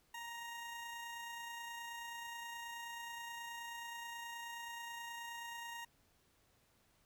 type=tone with amplitude modulation; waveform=20% pulse; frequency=936 Hz; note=A#5; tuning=7 cents sharp; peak=-39 dBFS; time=0.14-5.85 s; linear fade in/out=5 ms; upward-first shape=sine; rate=29.4 Hz; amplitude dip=25%; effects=pink hiss -73 dBFS RMS until 7.05 s